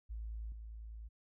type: tone with level steps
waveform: sine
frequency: 55 Hz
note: A1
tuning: in tune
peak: -40 / -45 dBFS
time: 0.09-1.09 s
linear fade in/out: 20 ms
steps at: 0.52 s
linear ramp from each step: 2 ms
effects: none